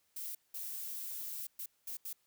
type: noise bursts at uneven times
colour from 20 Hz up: violet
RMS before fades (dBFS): -42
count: 5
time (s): 0.16-0.35 / 0.54-1.47 / 1.59-1.66 / 1.87-1.97 / 2.05-2.13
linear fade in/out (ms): 5
effects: white hiss -75 dBFS RMS until 2.26 s